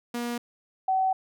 sawtooth / sine tone pair in turn, 239 / 758.8 Hz, A#3 / F#5, +43 / +43 cents, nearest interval octave + minor sixth, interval 2000 cents, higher second, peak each -25 / -21 dBFS, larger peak second, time 0.14-0.38 / 0.88-1.13 s, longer second, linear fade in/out 5 ms, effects none

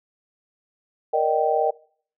sine chord, Eb major seventh, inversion second, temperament just, 466.7 / 583.4 / 622.3 / 777.8 Hz, Bb4 / D5 / Eb5 / G5, +2 / -12 / 0 / -14 cents, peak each -23 / -27 / -23 / -22 dBFS, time 1.13-1.71 s, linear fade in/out 10 ms, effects noise-tail reverb RT60 0.5 s tail -22 dB re dry

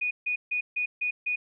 sine tone bursts, 2469 Hz, D#7, 14 cents flat, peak -25 dBFS, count 6, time 0.01-1.36 s, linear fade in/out 10 ms, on 100 ms, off 150 ms, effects none

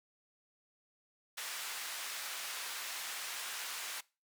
pink band-pass noise, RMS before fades -42 dBFS, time 1.37-4.01 s, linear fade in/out 10 ms, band 1300 to 15000 Hz, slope 12 dB/octave, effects noise-tail reverb RT60 0.3 s tail -22 dB re dry

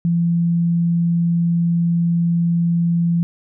sine tone, 170 Hz, F3, 46 cents flat, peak -14 dBFS, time 0.05-3.23 s, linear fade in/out 0 ms, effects none

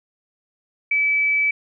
sine tone, 2300 Hz, D7, 37 cents flat, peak -16 dBFS, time 0.91-1.51 s, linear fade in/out 5 ms, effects none

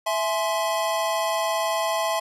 square chord, E augmented, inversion none, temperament equal with one note detuned, 659.3 / 845.1 / 1046.5 Hz, E5 / G#5 / B#5, 0 / +30 / 0 cents, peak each -26 / -29 / -28 dBFS, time 0.06-2.2 s, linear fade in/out 10 ms, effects resampled to 32000 Hz

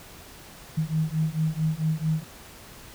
sine beating tone pair, 155.56 / 160.06 Hz, D#3 / D#3, 0 / +49 cents, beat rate 4.5 Hz, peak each -26 dBFS, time 0.77-2.24 s, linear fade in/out 10 ms, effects pink hiss -46 dBFS RMS until 2.94 s

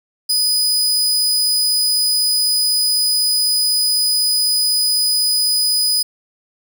sawtooth tone, 4978 Hz, D#8, in tune, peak -11 dBFS, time 0.29-6.03 s, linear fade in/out 10 ms, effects none

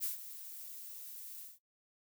violet noise with ADSR envelope, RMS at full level -35 dBFS, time 0-1.59 s, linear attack 40 ms, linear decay 130 ms, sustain -13 dB, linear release 170 ms, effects noise-tail reverb RT60 0.1 s tail -18 dB re dry

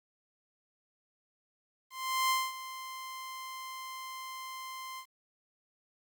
sawtooth tone with ADSR envelope, 1044 Hz, C6, 4 cents flat, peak -22 dBFS, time 1.9-5.06 s, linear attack 400 ms, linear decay 220 ms, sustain -15 dB, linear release 76 ms, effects 10-bit

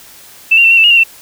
sine tone with pitch steps, 2653 / 2768 / 2684 / 2742 / 2653 / 2862 / 2764 / 2689 Hz, E7 / F7 / E7 / F7 / E7 / F7 / F7 / E7, +10 / -16 / +31 / -32 / +10 / +42 / -19 / +34 cents, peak -4 dBFS, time 0.51-1.038 s, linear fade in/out 10 ms, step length 66 ms, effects white hiss -38 dBFS RMS until 1.21 s

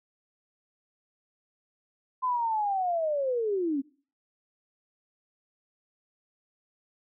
sine linear sweep, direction down, 1031 to 261.6 Hz, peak -25 dBFS, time 2.22-3.82 s, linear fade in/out 20 ms, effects noise-tail reverb RT60 0.4 s tail -21 dB re dry

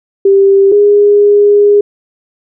sine tone pair in turn, 393 / 410.4 Hz, G4 / G#4, +4 / -21 cents, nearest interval minor second, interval 75 cents, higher second, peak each -3 dBFS, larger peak neither, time 0.25-0.72 / 0.72-1.81 s, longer second, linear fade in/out 5 ms, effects none

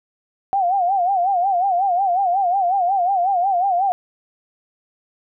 sine tone with vibrato, 745 Hz, F#5, 12 cents sharp, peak -15 dBFS, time 0.53-3.92 s, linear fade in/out 0 ms, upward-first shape sine, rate 5.5 Hz, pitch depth 130 cents each way, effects none

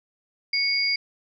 sine tone pair together, 2217 / 4810 Hz, C#7 / D8, 0 / +41 cents, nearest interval octave + minor second, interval 1341 cents, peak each -24 / -23 dBFS, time 0.53-0.96 s, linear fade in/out 5 ms, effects none

